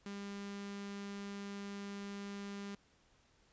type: tone with notch filter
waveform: sawtooth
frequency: 200.6 Hz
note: G3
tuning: 40 cents sharp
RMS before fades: -45 dBFS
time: 0.06-2.75 s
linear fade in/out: 2 ms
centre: 670 Hz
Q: 1.6
effects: pink hiss -70 dBFS RMS until 3.52 s + resampled to 16000 Hz